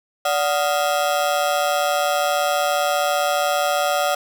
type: ring-modulated tone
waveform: 30% pulse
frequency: 659.3 Hz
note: E5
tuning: in tune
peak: -12 dBFS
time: 0.25-4.15 s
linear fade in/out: 5 ms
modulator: 77.5 Hz
effects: none